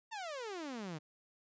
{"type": "exponential sweep", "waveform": "sawtooth", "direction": "down", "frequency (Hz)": [930, 146.83], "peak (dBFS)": -37, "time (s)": [0.11, 0.99], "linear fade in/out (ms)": 20, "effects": ["resampled to 16000 Hz"]}